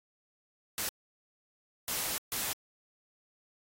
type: noise bursts at uneven times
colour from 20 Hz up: white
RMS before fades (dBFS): -34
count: 3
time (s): 0.78-0.89 / 1.88-2.18 / 2.32-2.53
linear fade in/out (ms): 0
effects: AAC 48 kbps

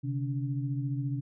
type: tone cluster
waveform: sine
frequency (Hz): 132.7 / 147.2 / 285.5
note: C3 / D3 / D4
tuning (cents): +25 / +4 / -49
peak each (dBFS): -30 / -38 / -37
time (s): 0.03-1.21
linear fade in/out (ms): 20
effects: none

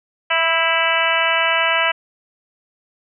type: harmonic tone with a mistuned harmonic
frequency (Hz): 329.6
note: E4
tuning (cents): 0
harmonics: 2 / 3 / 4 / 5 / 6 / 7 / 8 / 9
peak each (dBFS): -23 / -23 / -23 / -23 / -23 / -23 / -23 / -23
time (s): 0.3-1.92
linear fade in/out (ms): 10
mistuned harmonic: 5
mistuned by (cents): -28
effects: none

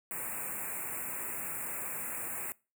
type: band-stop noise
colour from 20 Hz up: white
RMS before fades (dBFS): -38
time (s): 0.11-2.52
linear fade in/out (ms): 0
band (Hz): 2600 to 7400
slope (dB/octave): 96
effects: noise-tail reverb RT60 0.3 s tail -23 dB re dry + high-pass 100 Hz 12 dB/octave

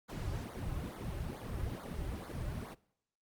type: noise with flanger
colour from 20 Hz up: brown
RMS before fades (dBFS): -40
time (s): 0.08-2.75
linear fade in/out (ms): 20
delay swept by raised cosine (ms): 0.35 to 4.45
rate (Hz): 2.3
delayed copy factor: -1
effects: noise-tail reverb RT60 0.7 s tail -21 dB re dry + Opus 48 kbps

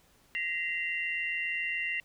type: tone cluster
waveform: sine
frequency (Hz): 1895 / 2062 / 2760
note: A#6 / C7 / F7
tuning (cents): +28 / -26 / -21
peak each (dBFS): -36 / -34 / -34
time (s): 0.35-2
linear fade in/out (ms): 0
effects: pink hiss -64 dBFS RMS until 2.04 s

